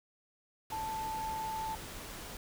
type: tone in noise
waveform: sine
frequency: 880 Hz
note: A5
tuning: in tune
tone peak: -35 dBFS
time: 0.72-1.75 s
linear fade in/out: 2 ms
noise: pink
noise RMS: -45 dBFS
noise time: 0.7-2.37 s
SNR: +7 dB
effects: none